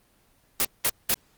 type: noise bursts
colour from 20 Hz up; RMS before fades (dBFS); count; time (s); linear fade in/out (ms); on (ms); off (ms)
white; -22; 3; 0.6-1.141; 0; 47; 200
effects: pink hiss -63 dBFS RMS until 1.37 s + Opus 24 kbps